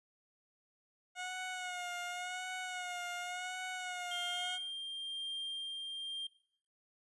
15% pulse tone with vibrato, 724 Hz, F#5, 38 cents flat, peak -33 dBFS, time 1.15-4.59 s, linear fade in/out 50 ms, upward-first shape sine, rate 0.9 Hz, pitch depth 40 cents each way
triangle tone with tremolo, 3190 Hz, G7, 30 cents sharp, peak -36 dBFS, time 4.11-6.27 s, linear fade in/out 5 ms, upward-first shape sine, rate 1 Hz, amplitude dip 25%
effects noise-tail reverb RT60 0.6 s tail -17 dB re dry + resampled to 24000 Hz

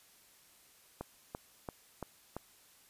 click train, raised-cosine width 1 ms, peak -25 dBFS, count 5, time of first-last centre 1.01-2.366 s, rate 2.95 Hz, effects white hiss -63 dBFS RMS until 2.89 s + resampled to 32000 Hz

